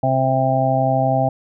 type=harmonic tone; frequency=132 Hz; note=C3; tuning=16 cents sharp; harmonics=1 / 2 / 4 / 5 / 6; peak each=-20 / -24 / -25 / -19 / -20 dBFS; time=0.03-1.29 s; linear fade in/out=5 ms; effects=none